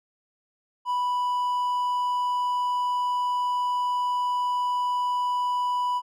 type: tone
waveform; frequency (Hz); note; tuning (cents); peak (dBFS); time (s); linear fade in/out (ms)
triangle; 987; B5; -1; -21; 0.85-6.02; 50
effects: none